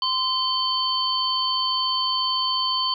sine tone cluster, 1035 / 3101 / 4483 Hz, C6 / G7 / C#8, -19 / -19 / +19 cents, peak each -25 dBFS, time 0.02-2.94 s, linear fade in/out 2 ms, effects none

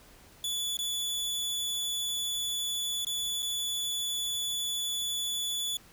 sawtooth tone with dropouts, 3448 Hz, A7, 36 cents flat, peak -27 dBFS, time 0.44-5.77 s, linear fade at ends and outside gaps 2 ms, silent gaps 0.77-0.789 / 3.049-3.068 / 3.423-3.427 s, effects pink hiss -56 dBFS RMS until 5.92 s

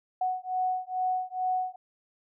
sine beating tone pair, 739 / 741.3 Hz, F#5 / F#5, -2 / +3 cents, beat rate 2.3 Hz, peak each -30 dBFS, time 0.21-1.76 s, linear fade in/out 5 ms, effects none

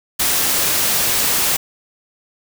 white noise, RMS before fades -17 dBFS, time 0.19-1.57 s, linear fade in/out 10 ms, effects none

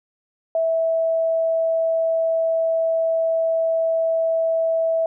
sine tone, 654 Hz, E5, 14 cents flat, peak -17 dBFS, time 0.55-5.06 s, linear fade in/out 2 ms, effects none

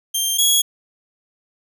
15% pulse tone pair in turn, 3175 / 3334 Hz, G7 / G#7, +21 / +6 cents, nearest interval minor second, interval 85 cents, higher second, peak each -11 / -6 dBFS, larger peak second, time 0.14-0.38 / 0.38-0.62 s, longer neither, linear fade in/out 10 ms, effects none

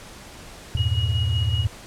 sine chord, E diminished, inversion none, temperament equal with one note detuned, 82.41 / 99.94 / 116.54 Hz, E2 / G2 / Bb2, 0 / +34 / 0 cents, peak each -24 dBFS, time 0.75-1.67 s, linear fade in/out 0 ms
sine tone with tremolo, 2893 Hz, F#7, 40 cents flat, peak -27 dBFS, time 0.77-1.65 s, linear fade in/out 2 ms, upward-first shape sine, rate 5.3 Hz, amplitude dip 55%
effects pink hiss -42 dBFS RMS until 1.86 s + low-pass 10000 Hz 12 dB/octave

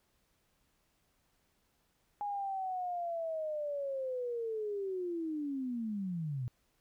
sine linear sweep, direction down, 828 to 118.4 Hz, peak -34 dBFS, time 2.21-6.48 s, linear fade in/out 0 ms, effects pink hiss -75 dBFS RMS until 6.8 s

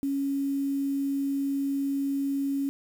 sine tone with quantisation, 277.2 Hz, C#4, in tune, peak -25 dBFS, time 0.03-2.69 s, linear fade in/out 0 ms, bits 8, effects none

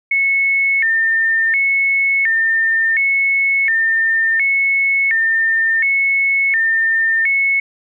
sine tone with vibrato, 1992 Hz, B6, 14 cents sharp, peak -12 dBFS, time 0.11-7.6 s, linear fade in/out 5 ms, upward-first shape square, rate 0.7 Hz, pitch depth 170 cents each way, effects none

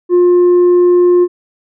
sine tone with tanh clipping, 354.8 Hz, F4, 27 cents sharp, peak -6 dBFS, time 0.09-1.28 s, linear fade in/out 50 ms, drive 2 dB, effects none

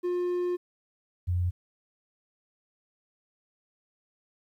triangle / sine tone pair in turn, 355.7 / 88.92 Hz, F4 / F2, +32 / +32 cents, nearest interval 2 octaves, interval 2400 cents, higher first, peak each -24 dBFS, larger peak neither, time 0.03-0.57 / 1.27-1.51 s, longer first, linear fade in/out 20 ms, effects 11-bit

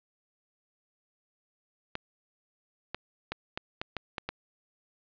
clicks, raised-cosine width 0.3 ms, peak -17 dBFS, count 8, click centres 1.954 / 2.946 / 3.32 / 3.575 / 3.815 / 3.967 / 4.182 / 4.29 s, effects resampled to 11025 Hz + 9-bit

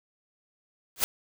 white noise with exponential growth, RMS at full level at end -19 dBFS, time 0.96-1.04 s, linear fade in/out 0 ms, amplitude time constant 17 ms, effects none

